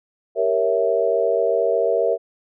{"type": "chord", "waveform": "sine", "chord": "G diminished seventh", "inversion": "none", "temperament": "equal", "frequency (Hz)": [392, 466.2, 554.4, 659.3], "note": ["G4", "Bb4", "Db5", "Fb5"], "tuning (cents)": [0, 0, 0, 0], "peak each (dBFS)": [-25, -20, -23, -21], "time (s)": [0.35, 2.18], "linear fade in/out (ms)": 50, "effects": []}